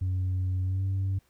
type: tone with pitch glide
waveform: sine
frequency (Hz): 92.5 to 96.15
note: F#2 to G2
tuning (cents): 0 to -33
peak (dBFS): -23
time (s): 0.01-1.19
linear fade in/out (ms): 10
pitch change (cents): +67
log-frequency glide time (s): 0.64-0.83
effects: tanh soft clip ceiling -24 dBFS + pink hiss -68 dBFS RMS until 1.29 s